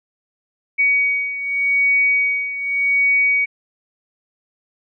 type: beating tone pair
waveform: sine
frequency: 2250 / 2250.85 Hz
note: C#7 / C#7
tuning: +25 / +26 cents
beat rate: 0.85 Hz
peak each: -16 / -21 dBFS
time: 0.78-3.46 s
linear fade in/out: 20 ms
effects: none